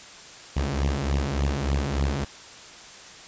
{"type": "beating tone pair", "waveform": "sawtooth", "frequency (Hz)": [67.9, 71.3], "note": ["C#2", "C#2"], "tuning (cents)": [-35, 49], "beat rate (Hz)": 3.4, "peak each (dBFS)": -22, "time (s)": [0.56, 2.25], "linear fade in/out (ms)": 10, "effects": ["white hiss -44 dBFS RMS until 3.27 s", "resampled to 16000 Hz"]}